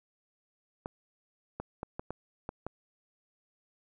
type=clicks; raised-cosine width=1 ms; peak=-22 dBFS; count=7; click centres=0.859 / 1.6 / 1.831 / 1.995 / 2.106 / 2.491 / 2.666 s; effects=none